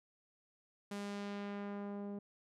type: tone with low-pass filter sweep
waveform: sawtooth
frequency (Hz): 202.5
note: G#3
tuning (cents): -43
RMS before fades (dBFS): -43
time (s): 0.91-2.19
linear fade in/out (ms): 5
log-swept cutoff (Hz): 11000 to 520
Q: 0.77
effects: none